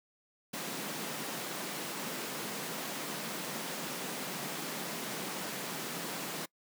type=high-pass noise; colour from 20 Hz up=pink; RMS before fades=-39 dBFS; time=0.53-6.46 s; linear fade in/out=10 ms; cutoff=150 Hz; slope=48 dB/octave; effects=noise-tail reverb RT60 0.1 s tail -24 dB re dry